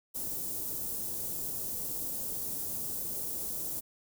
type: band-stop noise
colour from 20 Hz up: white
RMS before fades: -36 dBFS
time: 0.14-3.81 s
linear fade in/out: 20 ms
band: 460 to 9700 Hz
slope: 12 dB/octave
effects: none